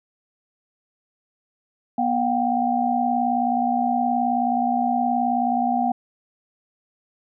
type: tone cluster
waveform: sine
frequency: 243.1 / 720 / 779 Hz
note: B3 / F#5 / G5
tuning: -27 / -47 / -11 cents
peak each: -23 dBFS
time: 1.98-5.92 s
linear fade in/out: 5 ms
effects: none